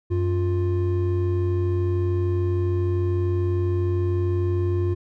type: tone pair together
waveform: triangle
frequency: 93 / 352.1 Hz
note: F#2 / F4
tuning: +9 / +14 cents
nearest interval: octave + major seventh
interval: 2305 cents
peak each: -19 / -23 dBFS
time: 0.1-4.95 s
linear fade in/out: 20 ms
effects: none